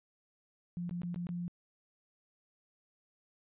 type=tone with dropouts; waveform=sine; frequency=174.61 Hz; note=F3; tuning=in tune; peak=-35 dBFS; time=0.77-1.48 s; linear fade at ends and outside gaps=0 ms; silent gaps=0.894-0.91 / 1.018-1.033 / 1.144-1.16 / 1.269-1.29 s; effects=resampled to 8000 Hz